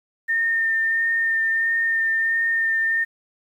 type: tone with vibrato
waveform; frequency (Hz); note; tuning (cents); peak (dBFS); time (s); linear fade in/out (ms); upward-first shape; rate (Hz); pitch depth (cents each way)
sine; 1816; A#6; -46; -18; 0.28-3.05; 20; sine; 1.5; 13
effects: 9-bit